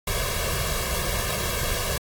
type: noise with comb filter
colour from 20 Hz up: pink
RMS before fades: -26 dBFS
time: 0.07-1.98 s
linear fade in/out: 5 ms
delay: 1.8 ms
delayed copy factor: +0.9
effects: AAC 64 kbps